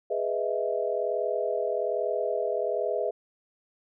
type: chord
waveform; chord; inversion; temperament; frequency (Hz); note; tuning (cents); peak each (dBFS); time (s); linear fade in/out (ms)
sine; E major seventh; first; equal with one note detuned; 415.3 / 493.9 / 622.3 / 663.5; G#4 / B4 / D#5 / E5; 0 / 0 / 0 / +11; -31; 0.1-3.11; 10
effects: none